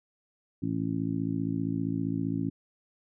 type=harmonic tone; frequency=55.2 Hz; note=A1; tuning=6 cents sharp; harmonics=2 / 3 / 4 / 5 / 6; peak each=-35 / -33 / -36 / -31 / -39 dBFS; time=0.62-2.5 s; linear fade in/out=10 ms; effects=none